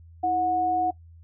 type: tone pair together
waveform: sine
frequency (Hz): 326.2 / 731.3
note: E4 / F#5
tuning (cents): -18 / -20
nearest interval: octave + major second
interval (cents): 1398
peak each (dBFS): -31 / -21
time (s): 0.23-0.91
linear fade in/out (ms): 10
effects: noise-tail reverb RT60 0.1 s tail -18 dB re dry + added 83 Hz sine -46 dBFS peak until 1.23 s